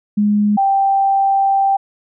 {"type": "tone pair in turn", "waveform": "sine", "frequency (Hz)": [207.7, 784.2], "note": ["G#3", "G5"], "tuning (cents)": [0, 0], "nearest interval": "octave + major seventh", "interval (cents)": 2300, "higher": "second", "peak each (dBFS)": -11, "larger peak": "neither", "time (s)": [[0.17, 0.57], [0.57, 1.77]], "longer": "second", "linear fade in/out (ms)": 10, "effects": []}